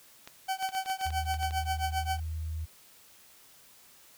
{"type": "clicks", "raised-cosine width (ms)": 0.2, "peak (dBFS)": -26, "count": 12, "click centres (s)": [0.275, 0.626, 0.69, 0.75, 0.86, 0.9, 1.012, 1.066, 1.105, 1.342, 1.43, 1.509]}
{"type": "tone with tremolo", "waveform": "40% pulse", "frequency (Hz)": 763, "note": "G5", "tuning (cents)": -47, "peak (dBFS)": -26, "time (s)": [0.48, 2.2], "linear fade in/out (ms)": 10, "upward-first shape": "triangle", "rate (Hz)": 7.5, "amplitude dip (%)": 100}
{"type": "tone with pitch glide", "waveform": "sine", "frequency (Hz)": [77.78, 79.46], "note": ["D#2", "D#2"], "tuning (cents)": [0, 37], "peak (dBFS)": -32, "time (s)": [1.05, 2.66], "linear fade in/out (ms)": 20, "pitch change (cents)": 37, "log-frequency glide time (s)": [1.89, 2.18]}
{"effects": ["white hiss -57 dBFS RMS until 4.17 s"]}